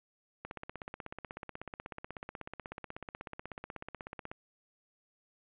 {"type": "click train", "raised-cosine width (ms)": 0.5, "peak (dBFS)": -26, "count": 64, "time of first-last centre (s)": [0.45, 4.315], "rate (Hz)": 16.3, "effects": ["resampled to 8000 Hz", "9-bit"]}